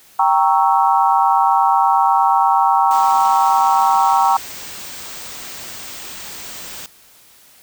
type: chord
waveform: sine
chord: G diminished seventh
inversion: none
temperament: equal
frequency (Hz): 784 / 932.3 / 1108.7 / 1318.5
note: G5 / Bb5 / Db6 / Fb6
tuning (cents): 0 / 0 / 0 / 0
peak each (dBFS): -15 / -15 / -18 / -21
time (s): 0.19-4.37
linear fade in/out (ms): 5
type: band-stop noise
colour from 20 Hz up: white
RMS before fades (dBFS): -32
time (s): 2.91-6.86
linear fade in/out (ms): 0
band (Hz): 9100 to 14000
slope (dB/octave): 96
effects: white hiss -48 dBFS RMS until 7.62 s